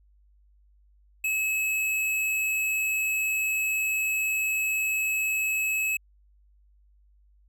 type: tone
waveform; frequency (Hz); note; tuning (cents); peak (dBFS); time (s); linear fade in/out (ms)
square; 2582; E7; -37; -25; 1.24-5.97; 5
effects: added 50 Hz sine -57 dBFS peak until 7.48 s